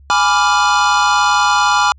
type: chord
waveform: square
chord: G# diminished seventh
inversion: none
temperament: equal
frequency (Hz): 830.6 / 987.8 / 1174.7 / 1396.9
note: G#5 / B5 / D6 / F6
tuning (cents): 0 / 0 / 0 / 0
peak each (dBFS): -17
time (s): 0.1-1.92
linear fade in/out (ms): 0
effects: added 69 Hz sine -40 dBFS peak until 1.98 s + resampled to 16000 Hz